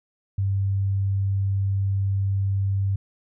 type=tone; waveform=sine; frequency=98 Hz; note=G2; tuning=in tune; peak=-20 dBFS; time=0.38-2.96 s; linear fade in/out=5 ms; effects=none